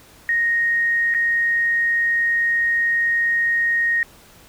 sine tone with dropouts, 1864.7 Hz, A#6, in tune, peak -16 dBFS, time 0.29-4.03 s, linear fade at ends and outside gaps 1 ms, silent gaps 1.14-1.147 s, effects pink hiss -48 dBFS RMS until 4.48 s

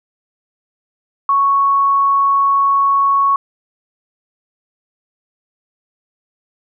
sine tone, 1108.7 Hz, C#6, in tune, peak -10 dBFS, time 1.29-3.36 s, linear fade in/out 2 ms, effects none

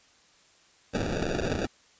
blue noise with sample-and-hold, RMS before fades -29 dBFS, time 0.93-1.67 s, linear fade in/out 20 ms, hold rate 1050 Hz, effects white hiss -60 dBFS RMS until 1.99 s + resampled to 16000 Hz

